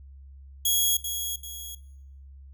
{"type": "tone with echo", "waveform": "10% pulse", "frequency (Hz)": 3322, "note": "G#7", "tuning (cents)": 0, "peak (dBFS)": -13, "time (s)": [0.65, 0.97], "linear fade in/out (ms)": 5, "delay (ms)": 390, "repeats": 2, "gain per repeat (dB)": -8, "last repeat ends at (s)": 1.75, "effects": ["noise-tail reverb RT60 0.7 s tail -18 dB re dry", "added 68 Hz sine -44 dBFS peak until 2.53 s"]}